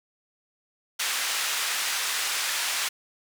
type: band-pass noise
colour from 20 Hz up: pink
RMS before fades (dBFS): -28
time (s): 0.99-2.89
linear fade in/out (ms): 10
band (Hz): 1500 to 11000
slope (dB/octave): 12
effects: none